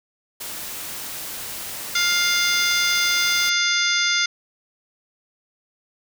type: noise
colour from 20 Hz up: white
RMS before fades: -32 dBFS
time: 0.4-3.5 s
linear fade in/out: 10 ms
type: harmonic tone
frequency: 702 Hz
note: F5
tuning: 9 cents sharp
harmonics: 2 / 3 / 4 / 5 / 6 / 7 / 8 / 9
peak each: -24 / -23 / -32 / -24 / -33 / -25 / -35 / -27 dBFS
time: 1.95-4.26 s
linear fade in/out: 5 ms
effects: none